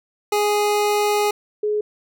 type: tone pair in turn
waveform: 25% pulse / sine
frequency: 415.3 / 421.1 Hz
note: G#4 / G#4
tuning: 0 / +24 cents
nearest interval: unison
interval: 24 cents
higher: second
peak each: -13 / -18 dBFS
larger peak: first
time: 0.32-1.31 / 1.63-1.81 s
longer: first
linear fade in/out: 5 ms
effects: none